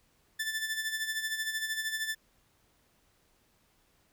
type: tone with tremolo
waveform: sawtooth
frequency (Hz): 1760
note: A6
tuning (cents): 0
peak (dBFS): -26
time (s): 0.39-2.15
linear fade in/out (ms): 10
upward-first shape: sine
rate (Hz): 13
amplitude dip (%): 60
effects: pink hiss -69 dBFS RMS until 4.12 s